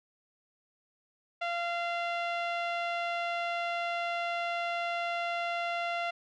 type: tone with low-pass filter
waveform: sawtooth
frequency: 689 Hz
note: F5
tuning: 24 cents flat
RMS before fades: -33 dBFS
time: 1.41-6.11 s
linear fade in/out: 10 ms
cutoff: 2800 Hz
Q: 1.7
effects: none